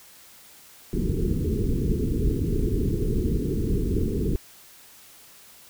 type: low-pass noise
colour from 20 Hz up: pink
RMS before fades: -24 dBFS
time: 0.93-4.36 s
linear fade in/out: 0 ms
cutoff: 450 Hz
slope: 96 dB/octave
effects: white hiss -50 dBFS RMS until 5.69 s